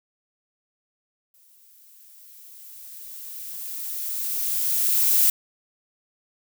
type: noise with exponential growth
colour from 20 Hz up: violet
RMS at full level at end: -17 dBFS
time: 1.34-5.3 s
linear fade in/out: 2 ms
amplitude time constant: 860 ms
effects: none